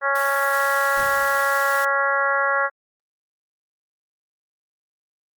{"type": "harmonic tone", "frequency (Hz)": 277.2, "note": "C#4", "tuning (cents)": 0, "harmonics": [2, 3, 4, 5, 6, 7], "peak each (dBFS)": [-25, -29, -24, -23, -24, -28], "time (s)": [0.01, 2.7], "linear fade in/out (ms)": 50}
{"type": "high-pass noise", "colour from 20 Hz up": "white", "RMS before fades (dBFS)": -34, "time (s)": [0.15, 1.85], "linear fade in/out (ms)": 5, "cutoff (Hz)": 430, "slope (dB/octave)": 48}
{"type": "noise with exponential decay", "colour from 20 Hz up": "pink", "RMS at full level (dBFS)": -36, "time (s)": [0.97, 2.03], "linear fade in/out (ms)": 1, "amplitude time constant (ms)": 230}
{"effects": ["Opus 32 kbps"]}